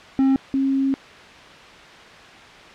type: tone pair in turn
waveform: triangle / sine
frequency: 267.9 / 270.5 Hz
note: C4 / C#4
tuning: +41 / -42 cents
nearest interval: unison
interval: 17 cents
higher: second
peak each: -12 / -17 dBFS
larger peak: first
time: 0.19-0.36 / 0.54-0.94 s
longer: second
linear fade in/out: 0 ms
effects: white hiss -42 dBFS RMS until 2.74 s + low-pass 3000 Hz 12 dB/octave